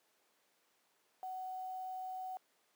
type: tone with quantisation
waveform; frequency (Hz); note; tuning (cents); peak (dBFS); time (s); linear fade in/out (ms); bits
sine; 747; F#5; +16; -40; 1.23-2.37; 0; 10
effects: pink hiss -74 dBFS RMS until 2.75 s + high-pass 400 Hz 12 dB/octave